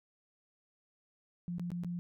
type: tone with dropouts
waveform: sine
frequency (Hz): 174.61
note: F3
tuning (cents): 0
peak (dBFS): -35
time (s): 1.48-1.99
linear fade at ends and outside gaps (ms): 0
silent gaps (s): 1.583-1.596 / 1.704-1.717 / 1.836-1.846
effects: none